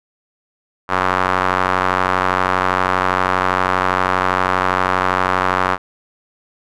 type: tone with band-pass filter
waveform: square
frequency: 46.25 Hz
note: F#1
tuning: in tune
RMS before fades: -17 dBFS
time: 0.88-5.78 s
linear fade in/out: 50 ms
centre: 1200 Hz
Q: 2.1
effects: none